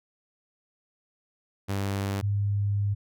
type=tone pair in turn; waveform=sawtooth / sine; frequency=98.9 / 101.45 Hz; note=G2 / G#2; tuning=+16 / -40 cents; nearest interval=unison; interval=44 cents; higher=second; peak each=-23 dBFS; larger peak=neither; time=1.68-2.22 / 2.22-2.95 s; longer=second; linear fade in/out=20 ms; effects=none